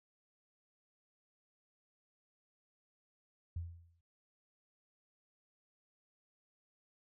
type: tone with exponential decay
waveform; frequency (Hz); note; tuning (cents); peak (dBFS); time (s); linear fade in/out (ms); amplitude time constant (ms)
sine; 85; F2; -46; -35; 3.56-4.01; 5; 96
effects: none